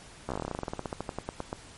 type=slowing click train; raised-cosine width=1 ms; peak=-18 dBFS; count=25; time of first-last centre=0.29-1.529 s; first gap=14 ms; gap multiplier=1.1; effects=pink hiss -50 dBFS RMS until 1.77 s + MP3 48 kbps